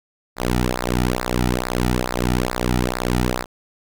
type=tone with flanger; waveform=sawtooth; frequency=61.5 Hz; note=B1; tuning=7 cents flat; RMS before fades=-21 dBFS; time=0.36-3.46 s; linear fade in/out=50 ms; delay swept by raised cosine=0.31 to 1.91 ms; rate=2.3 Hz; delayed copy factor=-0.95; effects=none